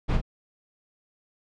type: noise with echo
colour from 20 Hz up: brown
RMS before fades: -22 dBFS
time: 0.08-0.18 s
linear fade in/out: 20 ms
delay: 35 ms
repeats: 1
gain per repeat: -6 dB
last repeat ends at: 0.215 s
effects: low-pass 4000 Hz 12 dB/octave